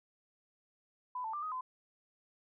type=tone with pitch steps; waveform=sine; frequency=1000 / 885 / 1186 / 1253 / 1022 Hz; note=B5 / A5 / D6 / D#6 / C6; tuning=+21 / +10 / +17 / +12 / -41 cents; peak=-36 dBFS; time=1.15-1.61 s; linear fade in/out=5 ms; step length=92 ms; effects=none